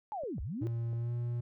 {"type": "linear two-way sweep", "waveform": "sine", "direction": "down then up", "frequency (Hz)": [887, 47.47, 362.3], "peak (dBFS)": -35, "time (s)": [0.12, 0.67], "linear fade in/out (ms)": 0, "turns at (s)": 0.41}
{"type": "clicks", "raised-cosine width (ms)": 2, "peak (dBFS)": -37, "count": 4, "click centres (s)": [0.236, 0.382, 0.633, 0.931]}
{"type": "tone with pitch glide", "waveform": "triangle", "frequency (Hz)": [116.54, 119.68], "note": ["A#2", "A#2"], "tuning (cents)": [0, 46], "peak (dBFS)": -30, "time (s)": [0.61, 1.41], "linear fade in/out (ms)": 10, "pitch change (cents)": 46, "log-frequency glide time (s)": [0.96, 1.12]}
{"effects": []}